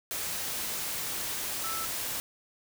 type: tone in noise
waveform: sine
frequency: 1320 Hz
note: E6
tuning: 2 cents sharp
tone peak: -36 dBFS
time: 1.64-1.85 s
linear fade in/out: 0 ms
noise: white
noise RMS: -34 dBFS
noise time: 0.11-2.2 s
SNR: -5 dB
effects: none